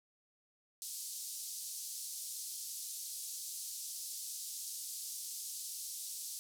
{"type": "band-pass noise", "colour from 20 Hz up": "white", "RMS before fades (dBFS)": -44, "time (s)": [0.82, 6.39], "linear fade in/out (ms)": 0, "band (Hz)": [4500, 12000], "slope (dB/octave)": 24, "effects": []}